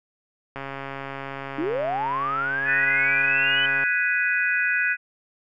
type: click train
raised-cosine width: 0.5 ms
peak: -18 dBFS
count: 450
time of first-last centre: 0.56-3.837 s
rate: 137 Hz
type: linear sweep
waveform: sine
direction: up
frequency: 280 to 3035 Hz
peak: -23 dBFS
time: 1.58-3.66 s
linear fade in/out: 5 ms
type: chord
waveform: sine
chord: G# minor seventh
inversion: third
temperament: equal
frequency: 1480 / 1661.2 / 1975.5 / 2489 Hz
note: F#6 / G#6 / B6 / D#7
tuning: 0 / 0 / 0 / 0 cents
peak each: -23 / -26 / -28 / -26 dBFS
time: 2.65-4.97 s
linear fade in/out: 50 ms
effects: none

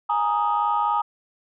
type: chord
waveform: sine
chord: Ab suspended second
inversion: none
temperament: just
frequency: 830.6 / 934.4 / 1245.9 Hz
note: Ab5 / Bb5 / Eb6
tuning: 0 / +4 / +2 cents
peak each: -23 dBFS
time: 0.09-1.02 s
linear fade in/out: 10 ms
effects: tanh soft clip ceiling -12 dBFS

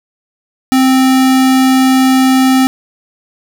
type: tone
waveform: square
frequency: 261.6 Hz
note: C4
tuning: in tune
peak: -7 dBFS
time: 0.72-2.67 s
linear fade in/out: 0 ms
effects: none

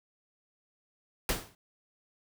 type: noise with exponential decay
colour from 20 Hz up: pink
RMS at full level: -26 dBFS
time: 1.29-1.55 s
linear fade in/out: 2 ms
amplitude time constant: 55 ms
effects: none

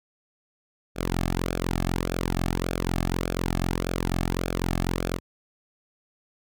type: tone with flanger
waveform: sawtooth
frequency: 44.03 Hz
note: F1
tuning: 15 cents sharp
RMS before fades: -27 dBFS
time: 0.95-5.2 s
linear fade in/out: 50 ms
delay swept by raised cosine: 1 to 2.1 ms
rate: 1.7 Hz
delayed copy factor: -0.75
effects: none

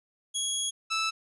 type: tone pair in turn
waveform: 15% pulse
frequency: 3322 / 1315.1 Hz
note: G#7 / E6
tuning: 0 / -4 cents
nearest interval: octave + major third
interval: 1604 cents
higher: first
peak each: -20 dBFS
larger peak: neither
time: 0.34-0.71 / 0.9-1.11 s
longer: first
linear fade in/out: 20 ms
effects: resampled to 24000 Hz

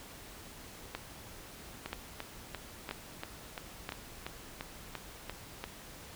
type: two click trains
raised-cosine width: 0.3 ms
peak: -20 / -22 dBFS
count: 4 / 12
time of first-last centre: 0.95-3.891 / 1.86-5.64 s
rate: 1.02 / 2.91 Hz
effects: pink hiss -50 dBFS RMS until 6.15 s

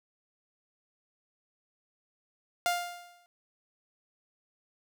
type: tone with exponential decay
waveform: sawtooth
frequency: 702 Hz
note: F5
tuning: 9 cents sharp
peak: -20 dBFS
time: 2.66-3.26 s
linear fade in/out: 0 ms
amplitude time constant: 130 ms
effects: none

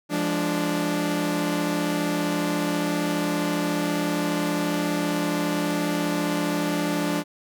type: chord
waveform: sawtooth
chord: D diminished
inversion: first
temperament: equal with one note detuned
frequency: 172.91 / 207.7 / 293.7 Hz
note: F3 / Ab3 / D4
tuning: -17 / 0 / 0 cents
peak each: -24 / -27 / -21 dBFS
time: 0.09-7.24 s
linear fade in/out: 50 ms
effects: none

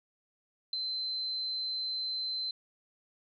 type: tone with ADSR envelope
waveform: sine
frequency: 4080 Hz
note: C8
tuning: 44 cents flat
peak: -27 dBFS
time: 0.73-2.51 s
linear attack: 3 ms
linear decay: 9 ms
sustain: -5 dB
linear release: 4 ms
effects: none

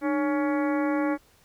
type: harmonic tone with a mistuned harmonic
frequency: 280.1 Hz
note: C#4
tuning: 18 cents sharp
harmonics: 1 / 2 / 3 / 4 / 5 / 6 / 7 / 8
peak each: -24 / -30 / -34 / -36 / -38 / -40 / -41 / -42 dBFS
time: 0.01-1.18 s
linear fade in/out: 50 ms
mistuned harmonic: 1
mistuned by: +120 cents
effects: pink hiss -60 dBFS RMS until 1.44 s

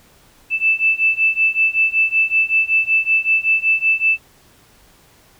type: beating tone pair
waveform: sine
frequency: 2637 / 2642.3 Hz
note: E7 / E7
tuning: 0 / +3 cents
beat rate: 5.3 Hz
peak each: -17 / -16 dBFS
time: 0.5-4.19 s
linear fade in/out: 50 ms
effects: pink hiss -51 dBFS RMS until 5.39 s

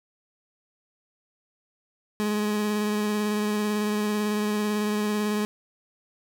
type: tone with vibrato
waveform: 30% pulse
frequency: 210 Hz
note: G#3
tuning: 19 cents sharp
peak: -21 dBFS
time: 2.2-5.45 s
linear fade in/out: 0 ms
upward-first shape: sine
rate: 18 Hz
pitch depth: 17 cents each way
effects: none

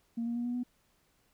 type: tone with pitch steps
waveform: sine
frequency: 232.1 / 235.6 / 239.2 / 242.8 / 246.5 Hz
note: A#3 / A#3 / A#3 / B3 / B3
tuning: -7 / +19 / +45 / -29 / -3 cents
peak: -30 dBFS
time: 0.17-0.635 s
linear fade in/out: 10 ms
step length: 93 ms
effects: tanh soft clip ceiling -27 dBFS + pink hiss -71 dBFS RMS until 1.33 s

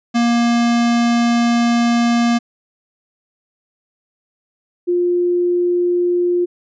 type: tone pair in turn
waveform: square / sine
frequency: 236 / 352.8 Hz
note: A#3 / F4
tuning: +22 / +18 cents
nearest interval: perfect fifth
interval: 696 cents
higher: second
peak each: -13 dBFS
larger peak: neither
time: 0.14-2.39 / 4.87-6.46 s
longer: first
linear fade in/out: 20 ms
effects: resampled to 16000 Hz

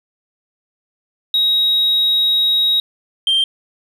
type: tone pair in turn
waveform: sine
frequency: 3800 / 3163 Hz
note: A#7 / G7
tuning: +33 / +15 cents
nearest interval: minor third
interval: 318 cents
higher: first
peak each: -10 dBFS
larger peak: neither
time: 1.34-2.8 / 3.27-3.44 s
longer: first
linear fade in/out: 2 ms
effects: tanh soft clip ceiling -10 dBFS + 8-bit

